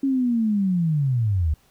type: linear sweep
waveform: sine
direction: down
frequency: 277.2 to 70.8 Hz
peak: -18 dBFS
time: 0.03-1.54 s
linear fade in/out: 5 ms
effects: pink hiss -60 dBFS RMS until 1.7 s